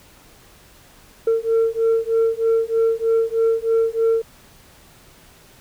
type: beating tone pair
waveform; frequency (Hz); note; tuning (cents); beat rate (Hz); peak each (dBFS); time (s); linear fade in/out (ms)
sine; 452 / 455.2; A4 / A#4; +47 / -41; 3.2; -17; 1.27-4.22; 5
effects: tanh soft clip ceiling -12 dBFS + pink hiss -49 dBFS RMS until 5.6 s